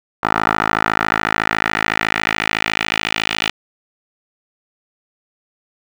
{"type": "tone with band-pass filter sweep", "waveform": "10% pulse", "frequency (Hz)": 53.9, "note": "A1", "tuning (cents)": -35, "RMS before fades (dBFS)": -19, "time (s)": [0.23, 3.5], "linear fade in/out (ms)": 5, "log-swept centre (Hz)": [1200, 2900], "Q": 2, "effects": []}